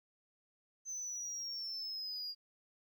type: exponential sweep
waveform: sine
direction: down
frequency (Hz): 6180 to 4805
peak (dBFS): -37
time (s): 0.85-2.35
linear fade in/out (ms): 50
effects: tanh soft clip ceiling -38 dBFS + 13-bit